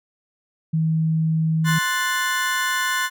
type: tone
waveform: sine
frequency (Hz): 160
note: D#3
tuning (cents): +49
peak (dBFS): -17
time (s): 0.73-1.79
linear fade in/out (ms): 10
type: chord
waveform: 35% pulse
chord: F# diminished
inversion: second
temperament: equal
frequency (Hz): 1046.5 / 1480 / 1760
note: C6 / F#6 / A6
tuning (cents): 0 / 0 / 0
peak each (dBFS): -23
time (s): 1.64-3.1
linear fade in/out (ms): 50
effects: none